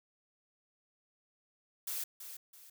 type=noise with echo; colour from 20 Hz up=blue; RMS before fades=-38 dBFS; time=1.87-2.04 s; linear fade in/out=5 ms; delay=330 ms; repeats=2; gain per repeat=-9 dB; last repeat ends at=2.7 s; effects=none